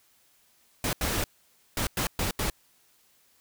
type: noise bursts at uneven times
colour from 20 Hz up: pink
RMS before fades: -28 dBFS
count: 6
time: 0.84-0.93 / 1.01-1.24 / 1.77-1.87 / 1.97-2.07 / 2.19-2.31 / 2.39-2.5 s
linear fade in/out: 2 ms
effects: white hiss -64 dBFS RMS until 3.4 s